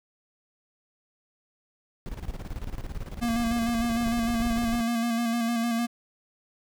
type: noise with tremolo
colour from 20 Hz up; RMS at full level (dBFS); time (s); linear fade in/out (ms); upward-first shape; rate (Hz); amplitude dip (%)
brown; -33; 2.06-4.82; 0; square; 18; 70
type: tone with vibrato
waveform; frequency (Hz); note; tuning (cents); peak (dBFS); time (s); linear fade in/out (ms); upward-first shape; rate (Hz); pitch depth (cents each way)
square; 233.1; A#3; 0; -25; 3.21-5.87; 20; square; 6.6; 29
effects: none